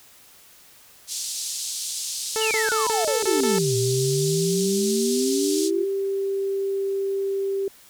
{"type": "band-pass noise", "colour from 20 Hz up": "white", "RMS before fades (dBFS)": -30, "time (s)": [1.07, 5.71], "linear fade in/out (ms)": 50, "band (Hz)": [3900, 9000], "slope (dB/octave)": 24}
{"type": "tone bursts", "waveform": "sawtooth", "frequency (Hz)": 440, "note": "A4", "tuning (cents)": 0, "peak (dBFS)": -19, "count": 7, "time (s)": [2.36, 3.584], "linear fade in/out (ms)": 0, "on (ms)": 150, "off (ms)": 29}
{"type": "exponential two-way sweep", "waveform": "sine", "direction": "down then up", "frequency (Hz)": [3100, 116.4, 359.3], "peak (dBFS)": -23, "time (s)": [2.4, 5.85], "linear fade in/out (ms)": 20, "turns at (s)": 3.76}
{"type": "tone", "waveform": "sine", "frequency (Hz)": 392, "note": "G4", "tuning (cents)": 0, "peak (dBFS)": -22, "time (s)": [3.24, 7.68], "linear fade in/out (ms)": 2}
{"effects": ["white hiss -51 dBFS RMS until 7.89 s"]}